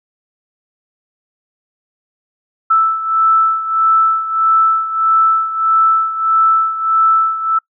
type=beating tone pair; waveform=sine; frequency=1318.5 / 1320.1 Hz; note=E6 / E6; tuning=0 / +2 cents; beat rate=1.6 Hz; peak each=-11 / -16 dBFS; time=2.7-7.59 s; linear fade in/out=10 ms; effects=noise-tail reverb RT60 0.1 s tail -24 dB re dry